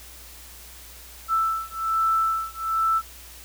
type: beating tone pair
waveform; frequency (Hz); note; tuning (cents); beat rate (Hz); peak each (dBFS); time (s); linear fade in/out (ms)
sine; 1323 / 1324.2; E6 / E6; +6 / +7; 1.2; -24; 1.28-3.02; 50
effects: added 60 Hz sine -47 dBFS peak until 3.44 s + white hiss -45 dBFS RMS until 3.44 s